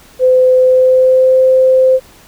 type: tone with pitch glide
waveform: sine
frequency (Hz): 511 to 519.3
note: C5 to C5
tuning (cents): -41 to -13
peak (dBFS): -5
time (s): 0.19-2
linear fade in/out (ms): 50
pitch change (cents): +28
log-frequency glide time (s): 0.56-1.4
effects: pink hiss -42 dBFS RMS until 2.27 s